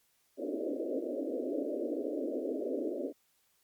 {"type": "band-pass noise", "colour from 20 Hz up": "pink", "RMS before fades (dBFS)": -35, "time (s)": [0.37, 3.13], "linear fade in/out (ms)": 50, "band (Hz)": [250, 620], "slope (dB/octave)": 96, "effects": ["white hiss -72 dBFS RMS until 3.63 s", "MP3 96 kbps"]}